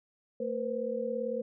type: tone cluster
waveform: sine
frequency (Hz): 224.6 / 479 / 517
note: A3 / A#4 / C5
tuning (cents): +36 / +47 / -21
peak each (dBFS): -38 / -34 / -34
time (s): 0.4-1.42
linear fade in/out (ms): 5
effects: none